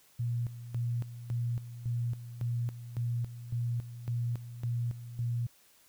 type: tone with tremolo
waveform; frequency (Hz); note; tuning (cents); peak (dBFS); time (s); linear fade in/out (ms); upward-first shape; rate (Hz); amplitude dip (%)
sine; 119.1; A#2; +38; -29; 0.19-5.47; 10; square; 1.8; 75
effects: white hiss -63 dBFS RMS until 5.88 s